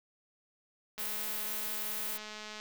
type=noise; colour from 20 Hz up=violet; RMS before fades=-37 dBFS; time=0.98-2.18 s; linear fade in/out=20 ms
type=click train; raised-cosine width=0.2 ms; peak=-27 dBFS; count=346; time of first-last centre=0.98-2.6 s; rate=213 Hz
effects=none